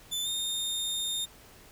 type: tone with pitch glide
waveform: sawtooth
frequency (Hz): 3514 to 3655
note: A7 to A#7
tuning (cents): -3 to -35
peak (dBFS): -27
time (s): 0.11-1.26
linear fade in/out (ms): 20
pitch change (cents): +68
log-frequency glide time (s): 0.23-0.28
effects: pink hiss -54 dBFS RMS until 1.71 s